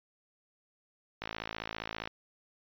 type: click train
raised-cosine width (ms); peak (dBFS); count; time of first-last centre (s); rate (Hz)
0.3; -20; 48; 1.22-2.075; 55
effects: resampled to 11025 Hz